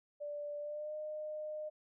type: tone with pitch glide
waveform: sine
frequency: 586 to 610.9 Hz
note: D5 to D#5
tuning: -4 to -32 cents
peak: -39 dBFS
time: 0.2-1.7 s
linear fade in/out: 20 ms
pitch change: +72 cents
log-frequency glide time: 0.59-0.95 s
effects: none